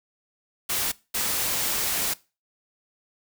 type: noise bursts at uneven times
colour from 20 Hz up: white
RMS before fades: -26 dBFS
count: 2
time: 0.69-0.92 / 1.14-2.14 s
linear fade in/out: 10 ms
effects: noise-tail reverb RT60 0.3 s tail -21 dB re dry